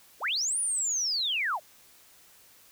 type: linear two-way sweep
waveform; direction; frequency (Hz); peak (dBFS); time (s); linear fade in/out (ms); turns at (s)
sine; up then down; 290.3 to 9710 to 536; -26; 0.2-1.6; 50; 0.59
effects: white hiss -57 dBFS RMS until 2.71 s